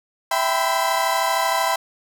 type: chord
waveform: 35% pulse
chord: C major seventh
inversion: first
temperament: equal with one note detuned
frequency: 659.3 / 784 / 987.8 / 1020.8 Hz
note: E5 / G5 / B5 / C6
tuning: 0 / 0 / 0 / -43 cents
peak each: -23 / -22 / -22 / -23 dBFS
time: 0.31-1.76 s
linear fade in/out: 5 ms
effects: none